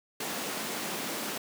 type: high-pass noise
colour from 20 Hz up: pink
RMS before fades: -35 dBFS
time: 0.2-1.38 s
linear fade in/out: 5 ms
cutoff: 190 Hz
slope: 24 dB/octave
effects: none